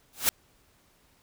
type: noise with exponential growth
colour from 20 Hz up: white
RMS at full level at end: -19 dBFS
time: 0.13-0.29 s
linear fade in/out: 0 ms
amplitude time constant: 33 ms
effects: pink hiss -64 dBFS RMS until 1.22 s